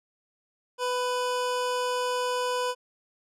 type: tone pair together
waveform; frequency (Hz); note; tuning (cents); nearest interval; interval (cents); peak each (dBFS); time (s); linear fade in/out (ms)
square; 497.5 / 995; B4 / B5; +13 / +13; octave; 1200; -29 / -30; 0.78-2.75; 50
effects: low-pass 10000 Hz 12 dB/octave